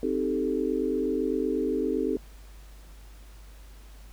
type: chord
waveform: sine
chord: A half-diminished seventh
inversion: first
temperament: equal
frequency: 261.6 / 311.1 / 392 / 440 Hz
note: C4 / Eb4 / G4 / A4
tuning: 0 / 0 / 0 / 0 cents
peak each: -30 dBFS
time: 0.03-2.17 s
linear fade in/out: 2 ms
effects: added 50 Hz sine -45 dBFS peak until 4.12 s + pink hiss -56 dBFS RMS until 4.12 s